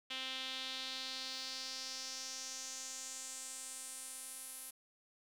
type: tone with band-pass filter sweep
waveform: sawtooth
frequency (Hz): 261.6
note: C4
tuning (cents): 0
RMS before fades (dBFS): -45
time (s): 0.1-4.71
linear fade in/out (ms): 10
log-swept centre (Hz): 3200 to 11000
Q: 3.2
effects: 11-bit